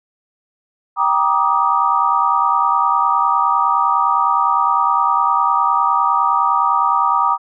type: chord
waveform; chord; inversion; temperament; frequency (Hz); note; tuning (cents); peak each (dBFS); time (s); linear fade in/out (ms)
sine; Eb major seventh; first; equal with one note detuned; 784 / 948.1 / 1174.7 / 1244.5; G5 / Bb5 / D6 / Eb6; 0 / +29 / 0 / 0; -21 / -17 / -17 / -18; 0.96-7.38; 50
effects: none